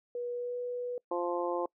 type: tone with pitch glide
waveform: sine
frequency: 484.5 to 490.4 Hz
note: B4 to B4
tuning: -33 to -12 cents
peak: -33 dBFS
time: 0.15-0.98 s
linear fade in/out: 2 ms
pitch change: +21 cents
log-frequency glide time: 0.32-0.57 s
type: harmonic tone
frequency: 174.61 Hz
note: F3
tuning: in tune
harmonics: 2 / 3 / 4 / 5 / 6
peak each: -34 / -34 / -40 / -38 / -39 dBFS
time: 1.11-1.66 s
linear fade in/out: 5 ms
effects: noise-tail reverb RT60 0.1 s tail -25 dB re dry